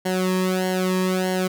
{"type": "tone with flanger", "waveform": "sawtooth", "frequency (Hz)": 185.3, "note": "F#3", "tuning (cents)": 3, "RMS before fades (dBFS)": -22, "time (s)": [0.05, 1.48], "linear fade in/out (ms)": 10, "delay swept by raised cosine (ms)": [0.81, 1.41], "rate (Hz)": 1.6, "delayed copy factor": -0.95, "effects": []}